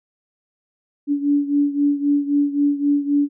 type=beating tone pair; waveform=sine; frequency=286.2 / 290 Hz; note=D4 / D4; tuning=-45 / -22 cents; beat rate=3.8 Hz; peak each=-17 / -21 dBFS; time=1.07-3.29 s; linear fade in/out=50 ms; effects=none